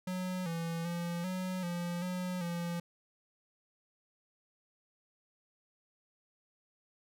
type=tone with pitch steps; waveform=square; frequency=183.7 / 166.7 / 171.9 / 184.8 / 173.8 / 181.8 / 171.8 Hz; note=F#3 / E3 / F3 / F#3 / F3 / F#3 / F3; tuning=-12 / +20 / -27 / -2 / -8 / -30 / -28 cents; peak=-35 dBFS; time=0.07-2.8 s; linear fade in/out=5 ms; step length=390 ms; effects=none